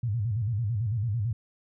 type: tone with vibrato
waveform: sine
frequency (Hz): 110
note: A2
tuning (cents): 0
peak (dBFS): -25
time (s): 0.03-1.33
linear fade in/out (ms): 5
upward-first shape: square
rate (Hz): 9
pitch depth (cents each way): 150
effects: none